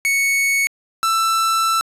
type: tone pair in turn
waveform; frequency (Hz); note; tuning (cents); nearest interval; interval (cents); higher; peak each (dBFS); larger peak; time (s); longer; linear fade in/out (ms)
45% pulse; 2217 / 1330.1; C#7 / E6; 0 / +15; major sixth; 885; first; -15; neither; 0.05-0.67 / 1.03-1.81; second; 0
effects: resampled to 32000 Hz